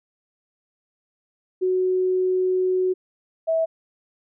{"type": "tone pair in turn", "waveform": "sine", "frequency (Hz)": [370, 650.2], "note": ["F#4", "E5"], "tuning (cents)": [0, -24], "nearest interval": "minor seventh", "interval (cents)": 976, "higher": "second", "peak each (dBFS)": -18, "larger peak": "neither", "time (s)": [[1.61, 2.94], [3.47, 3.66]], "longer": "first", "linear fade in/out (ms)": 20, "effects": []}